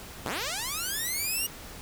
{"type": "linear sweep", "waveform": "5% pulse", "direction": "up", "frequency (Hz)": [70.5, 2889], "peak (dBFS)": -19, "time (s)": [0.25, 1.47], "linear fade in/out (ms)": 10, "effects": ["pink hiss -44 dBFS RMS until 1.81 s"]}